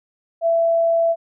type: tone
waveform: sine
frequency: 667 Hz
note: E5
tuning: 20 cents sharp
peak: -14 dBFS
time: 0.41-1.16 s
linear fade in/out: 50 ms
effects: none